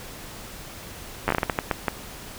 slowing click train, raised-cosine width 0.5 ms, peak -6 dBFS, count 11, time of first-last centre 1.28-1.882 s, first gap 10 ms, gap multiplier 1.37, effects pink hiss -40 dBFS RMS until 2.38 s

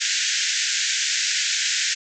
white band-pass noise, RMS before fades -23 dBFS, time 0-1.95 s, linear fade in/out 20 ms, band 1500 to 7400 Hz, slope 96 dB/octave, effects none

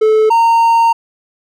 triangle tone pair in turn, 434.6 / 920.9 Hz, A4 / A#5, -21 / -21 cents, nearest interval octave + minor second, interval 1300 cents, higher second, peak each -5 dBFS, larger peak neither, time 0.01-0.3 / 0.3-0.93 s, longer second, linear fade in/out 10 ms, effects none

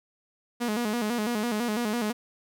sawtooth tone with vibrato, 225.3 Hz, A3, 41 cents sharp, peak -22 dBFS, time 0.6-2.13 s, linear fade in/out 20 ms, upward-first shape square, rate 6 Hz, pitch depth 110 cents each way, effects none

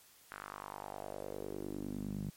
sawtooth tone with band-pass filter sweep, 49.84 Hz, G1, 29 cents sharp, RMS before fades -43 dBFS, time 0.31-2.3 s, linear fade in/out 0 ms, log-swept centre 1500 to 170 Hz, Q 3.1, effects white hiss -62 dBFS RMS until 2.36 s + MP3 64 kbps

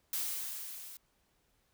blue noise with level ramp, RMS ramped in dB -34 to -49 dBFS, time 0.13-0.97 s, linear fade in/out 2 ms, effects pink hiss -74 dBFS RMS until 1.73 s

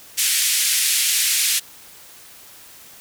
white band-pass noise, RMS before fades -19 dBFS, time 0.17-1.6 s, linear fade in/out 20 ms, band 2000 to 12000 Hz, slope 24 dB/octave, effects white hiss -44 dBFS RMS until 3 s

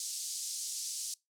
pink band-pass noise, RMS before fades -39 dBFS, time 0-1.14 s, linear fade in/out 2 ms, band 5000 to 9700 Hz, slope 24 dB/octave, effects noise-tail reverb RT60 0.2 s tail -23 dB re dry

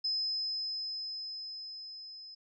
sine tone with level ramp, 5100 Hz, D#8, 42 cents sharp, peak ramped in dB -29 to -46 dBFS, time 0.04-2.35 s, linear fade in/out 10 ms, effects none

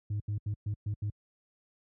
sine tone bursts at uneven times, 103.83 Hz, G#2, in tune, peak -27 dBFS, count 6, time 0.1-0.2 / 0.28-0.38 / 0.46-0.54 / 0.66-0.74 / 0.86-0.94 / 1.02-1.1 s, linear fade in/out 5 ms, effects tanh soft clip ceiling -28 dBFS + high-pass 60 Hz 12 dB/octave

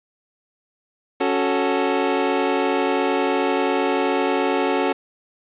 25% pulse chord, F# minor, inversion second, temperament equal, 277.2 / 370 / 440 Hz, C#4 / F#4 / A4, 0 / 0 / 0 cents, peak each -19 dBFS, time 1.2-4.93 s, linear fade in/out 10 ms, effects resampled to 8000 Hz + 8-bit

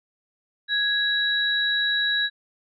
sine tone pair together, 1661.2 / 3890 Hz, G#6 / B7, 0 / -27 cents, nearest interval octave + minor third, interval 1473 cents, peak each -23 dBFS, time 0.68-2.3 s, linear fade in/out 50 ms, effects none

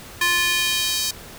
square tone with high-pass filter sweep, 349.2 Hz, F4, in tune, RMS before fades -21 dBFS, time 0.21-1.11 s, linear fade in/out 5 ms, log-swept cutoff 1600 to 4700 Hz, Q 1.5, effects pink hiss -40 dBFS RMS until 1.38 s

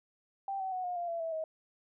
sine tone with pitch steps, 784 / 760.8 / 738.3 / 716.4 / 695.2 / 674.7 / 654.7 / 635.3 Hz, G5 / F#5 / F#5 / F5 / F5 / E5 / E5 / D#5, 0 / +48 / -4 / +44 / -8 / +40 / -12 / +36 cents, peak -33 dBFS, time 0.48-1.44 s, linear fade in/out 2 ms, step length 120 ms, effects none

